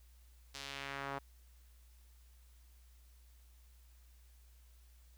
sawtooth tone with band-pass filter sweep, 138.6 Hz, C#3, in tune, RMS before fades -44 dBFS, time 0.54-1.19 s, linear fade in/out 10 ms, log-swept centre 5000 to 970 Hz, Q 1.2, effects added 60 Hz sine -59 dBFS peak until 5.17 s + white hiss -71 dBFS RMS until 5.17 s

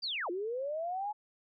sine linear two-way sweep, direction down then up, 4864 to 338.3 to 855 Hz, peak -33 dBFS, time 0.02-1.13 s, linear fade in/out 20 ms, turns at 0.3 s, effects none

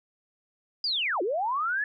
sine linear two-way sweep, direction down then up, 4978 to 329.6 to 1748 Hz, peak -25 dBFS, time 0.84-1.84 s, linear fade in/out 2 ms, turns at 1.22 s, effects none

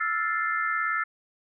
sine chord, F major seventh, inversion third, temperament equal, 1318.5 / 1396.9 / 1760 / 2093 Hz, E6 / F6 / A6 / C7, 0 / 0 / 0 / 0 cents, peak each -28 / -32 / -29 / -33 dBFS, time 0-1.04 s, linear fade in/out 10 ms, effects none

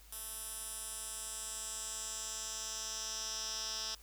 10% pulse tone with band-pass filter sweep, 220 Hz, A3, in tune, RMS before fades -42 dBFS, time 0.12-3.95 s, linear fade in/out 5 ms, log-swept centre 11000 to 5100 Hz, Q 3.2, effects added 50 Hz sine -57 dBFS peak until 4.02 s + white hiss -61 dBFS RMS until 4.02 s

